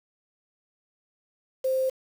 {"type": "tone with quantisation", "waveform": "sine", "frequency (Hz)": 523.3, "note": "C5", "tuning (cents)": 0, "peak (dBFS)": -22, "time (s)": [1.64, 1.9], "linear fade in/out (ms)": 10, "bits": 7, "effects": []}